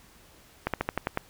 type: slowing click train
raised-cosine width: 0.5 ms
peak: -11 dBFS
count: 7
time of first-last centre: 0.67-1.174 s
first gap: 67 ms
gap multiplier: 1.09
effects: pink hiss -56 dBFS RMS until 1.29 s